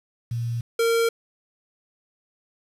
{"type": "tone pair in turn", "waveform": ["sine", "square"], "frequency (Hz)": [117.6, 460.5], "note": ["A#2", "A#4"], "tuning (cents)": [16, -21], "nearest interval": "2 octaves", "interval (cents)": 2363, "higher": "second", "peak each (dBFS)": [-24, -19], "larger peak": "second", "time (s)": [[0.31, 0.61], [0.79, 1.09]], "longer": "neither", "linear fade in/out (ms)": 5, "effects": ["resampled to 32000 Hz", "8-bit"]}